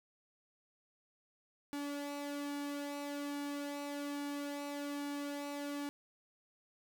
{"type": "tone with flanger", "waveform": "sawtooth", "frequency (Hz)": 287, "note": "D4", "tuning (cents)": -40, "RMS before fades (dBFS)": -41, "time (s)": [1.73, 5.89], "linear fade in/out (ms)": 0, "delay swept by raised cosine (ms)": [1.9, 2.89], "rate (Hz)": 1.2, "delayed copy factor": -0.5, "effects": []}